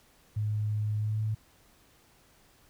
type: tone with pitch glide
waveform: sine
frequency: 106.1 to 108.52 Hz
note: G#2 to A2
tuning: +38 to -23 cents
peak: -27 dBFS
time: 0.36-1.35 s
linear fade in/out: 10 ms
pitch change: +39 cents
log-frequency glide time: 0.97-1.21 s
effects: pink hiss -62 dBFS RMS until 2.69 s